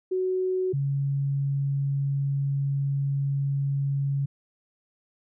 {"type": "tone pair in turn", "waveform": "sine", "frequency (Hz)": [371.6, 139.19], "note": ["F#4", "C#3"], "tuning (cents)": [7, 7], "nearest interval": "octave + perfect fourth", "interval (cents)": 1700, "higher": "first", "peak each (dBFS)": -23, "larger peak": "neither", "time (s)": [[0.11, 0.73], [0.73, 4.26]], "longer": "second", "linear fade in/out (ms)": 10, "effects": []}